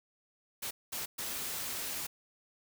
white noise bursts at uneven times, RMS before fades -38 dBFS, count 3, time 0.62-0.71 / 0.92-1.06 / 1.18-2.07 s, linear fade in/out 10 ms, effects none

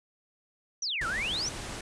sine exponential two-way sweep, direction down then up, 6200 to 1293 to 6200 Hz, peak -29 dBFS, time 0.82-1.49 s, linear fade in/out 5 ms, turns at 1.07 s
pink low-pass noise, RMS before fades -39 dBFS, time 1.01-1.81 s, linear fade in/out 5 ms, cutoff 10000 Hz, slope 48 dB/octave
effects none

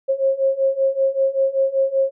sine beating tone pair, 536 / 541.2 Hz, C5 / C#5, +42 / -42 cents, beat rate 5.2 Hz, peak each -20 / -18 dBFS, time 0.08-2.11 s, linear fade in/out 20 ms, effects none

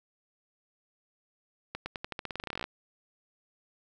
accelerating click train, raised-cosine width 0.3 ms, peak -19 dBFS, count 20, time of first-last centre 1.75-2.641 s, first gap 110 ms, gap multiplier 0.89, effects 10-bit

